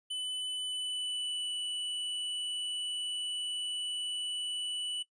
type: tone with pitch glide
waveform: square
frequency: 3002 to 2966 Hz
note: F#7 to F#7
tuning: +24 to +4 cents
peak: -34 dBFS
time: 0.1-5.03 s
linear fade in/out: 10 ms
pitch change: -20 cents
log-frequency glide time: 0.6-1.54 s
effects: noise-tail reverb RT60 0.1 s tail -19 dB re dry + resampled to 22050 Hz